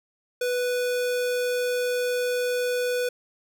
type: tone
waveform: square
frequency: 493.9 Hz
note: B4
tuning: in tune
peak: -24 dBFS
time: 0.41-3.09 s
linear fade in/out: 5 ms
effects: none

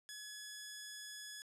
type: tone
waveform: 10% pulse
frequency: 1694 Hz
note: G#6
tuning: 34 cents sharp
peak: -38 dBFS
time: 0.09-1.42 s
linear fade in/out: 0 ms
effects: low-pass 11000 Hz 12 dB/octave

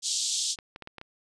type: band-pass noise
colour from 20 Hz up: white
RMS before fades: -29 dBFS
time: 0.02-0.56 s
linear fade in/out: 50 ms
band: 3300 to 8100 Hz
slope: 48 dB/octave
type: clicks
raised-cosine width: 0.3 ms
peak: -25 dBFS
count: 6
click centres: 0.588 / 0.761 / 0.823 / 0.874 / 0.983 / 1.014 s
effects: none

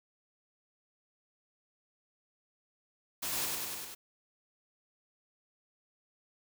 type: noise with echo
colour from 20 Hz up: white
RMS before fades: -36 dBFS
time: 3.22-3.46 s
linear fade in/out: 10 ms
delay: 98 ms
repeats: 5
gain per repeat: -2 dB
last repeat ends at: 3.95 s
effects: none

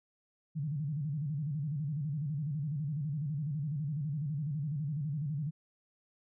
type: tone with vibrato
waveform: sine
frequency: 147.6 Hz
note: D3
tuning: 9 cents sharp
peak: -32 dBFS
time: 0.55-5.51 s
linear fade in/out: 20 ms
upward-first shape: square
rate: 12 Hz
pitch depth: 120 cents each way
effects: none

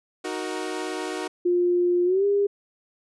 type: chord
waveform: sawtooth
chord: D# minor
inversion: none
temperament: equal with one note detuned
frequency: 311.1 / 370 / 468.9 Hz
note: D#4 / F#4 / A#4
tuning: 0 / 0 / +10 cents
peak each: -29 / -27 / -31 dBFS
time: 0.24-1.28 s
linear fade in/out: 10 ms
type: tone with pitch glide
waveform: sine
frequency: 353.3 to 403.5 Hz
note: F4 to G#4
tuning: +20 to -50 cents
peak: -18 dBFS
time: 1.45-2.47 s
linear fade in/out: 10 ms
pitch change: +230 cents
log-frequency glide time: 2.05-2.25 s
effects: resampled to 24000 Hz

